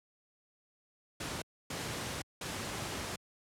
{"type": "noise bursts at uneven times", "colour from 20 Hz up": "pink", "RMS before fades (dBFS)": -38, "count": 3, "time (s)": [[1.2, 1.42], [1.7, 2.22], [2.41, 3.16]], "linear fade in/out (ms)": 5, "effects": ["high-pass 80 Hz 12 dB/octave", "low-pass 10000 Hz 12 dB/octave"]}